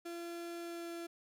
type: tone with pitch glide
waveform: 35% pulse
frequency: 341.4 to 339 Hz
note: F4 to E4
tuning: -39 to +49 cents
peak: -40 dBFS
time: 0.05-1.07 s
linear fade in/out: 10 ms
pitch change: -12 cents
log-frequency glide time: 0.6-0.91 s
effects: none